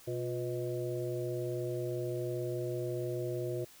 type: harmonic tone with a mistuned harmonic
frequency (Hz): 124.8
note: B2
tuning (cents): +19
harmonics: 1 / 3 / 4 / 5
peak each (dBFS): -38 / -36 / -41 / -42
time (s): 0.07-3.65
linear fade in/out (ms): 10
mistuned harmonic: 3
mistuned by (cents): -85
effects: white hiss -57 dBFS RMS until 3.8 s